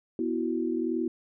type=chord; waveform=sine; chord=B suspended fourth; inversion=none; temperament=just; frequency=246.9 / 329.3 / 370.4 Hz; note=B3 / E4 / F#4; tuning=0 / -2 / +2 cents; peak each=-31 / -29 / -32 dBFS; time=0.19-1.08 s; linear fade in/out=2 ms; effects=none